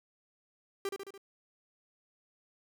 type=tone with echo; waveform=45% pulse; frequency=394.1 Hz; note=G4; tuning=9 cents sharp; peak=-32 dBFS; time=0.85-0.89 s; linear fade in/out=2 ms; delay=72 ms; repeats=4; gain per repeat=-4 dB; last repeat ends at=1.178 s; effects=none